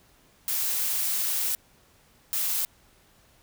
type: noise bursts at uneven times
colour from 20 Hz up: blue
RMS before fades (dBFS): -27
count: 2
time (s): 0.48-1.55 / 2.33-2.65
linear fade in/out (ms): 0
effects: pink hiss -60 dBFS RMS until 3.42 s